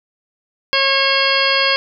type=harmonic tone; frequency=544 Hz; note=C#5; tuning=33 cents flat; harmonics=1 / 2 / 3 / 4 / 5 / 6 / 8 / 9; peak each=-21 / -21 / -21 / -21 / -21 / -21 / -21 / -21 dBFS; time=0.73-1.76 s; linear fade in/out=0 ms; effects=none